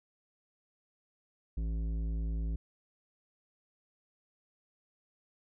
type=tone with tanh clipping; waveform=triangle; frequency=55 Hz; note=A1; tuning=in tune; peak=-33 dBFS; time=1.57-2.56 s; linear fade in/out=5 ms; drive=16 dB; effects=none